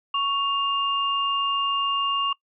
sine tone pair together, 1114 / 2807 Hz, C#6 / F7, +8 / +8 cents, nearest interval octave + major third, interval 1600 cents, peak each -23 / -25 dBFS, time 0.14-2.33 s, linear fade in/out 5 ms, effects noise-tail reverb RT60 0.1 s tail -23 dB re dry

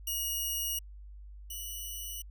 5% pulse tone pair in turn, 2884 / 2948 Hz, F#7 / F#7, -45 / -7 cents, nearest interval unison, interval 38 cents, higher second, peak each -23 / -30 dBFS, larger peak first, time 0.07-0.79 / 1.5-2.22 s, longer neither, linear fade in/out 5 ms, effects added 50 Hz sine -45 dBFS peak until 2.3 s

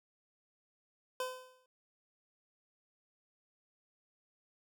25% pulse tone with exponential decay, 510 Hz, C5, 44 cents flat, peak -29 dBFS, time 1.2-1.66 s, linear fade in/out 2 ms, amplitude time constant 100 ms, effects none

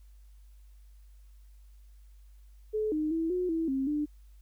sine tone with pitch steps, 430.1 / 307.2 / 326.4 / 362.2 / 326.2 / 267.9 / 297.5 Hz, A4 / D#4 / E4 / F#4 / E4 / C4 / D4, -39 / -22 / -17 / -37 / -18 / +41 / +22 cents, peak -27 dBFS, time 2.73-4.06 s, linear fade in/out 20 ms, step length 190 ms, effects added 50 Hz sine -51 dBFS peak until 4.41 s + white hiss -72 dBFS RMS until 4.41 s

